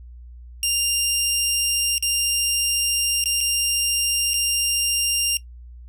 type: tone with dropouts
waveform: 15% pulse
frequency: 2794 Hz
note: F7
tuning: in tune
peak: -12 dBFS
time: 0.63-5.37 s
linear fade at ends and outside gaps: 1 ms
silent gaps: 1.981-2.025 / 3.24-3.257 / 3.406-3.41 / 4.335-4.34 s
effects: noise-tail reverb RT60 0.1 s tail -18 dB re dry + added 60 Hz sine -38 dBFS peak until 5.88 s